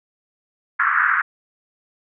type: band-pass noise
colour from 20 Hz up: white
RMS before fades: -18 dBFS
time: 0.79-1.22 s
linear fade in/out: 10 ms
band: 1200 to 1700 Hz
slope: 48 dB/octave
effects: none